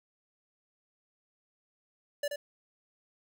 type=tone with echo; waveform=square; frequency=580 Hz; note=D5; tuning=22 cents flat; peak=-30 dBFS; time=2.23-2.28 s; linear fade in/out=5 ms; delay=80 ms; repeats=1; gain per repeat=-5 dB; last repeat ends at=2.36 s; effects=none